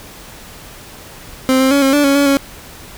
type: tone with pitch steps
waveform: 30% pulse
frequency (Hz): 261.1 / 263.6 / 281.1 / 269.6 / 290.6 / 277.4 / 283.4 / 276.8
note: C4 / C4 / C#4 / C#4 / D4 / C#4 / C#4 / C#4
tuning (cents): -3 / +13 / +24 / -48 / -18 / +1 / +38 / -2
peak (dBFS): -7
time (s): 1.49-2.37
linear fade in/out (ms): 0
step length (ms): 110
effects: pink hiss -36 dBFS RMS until 2.97 s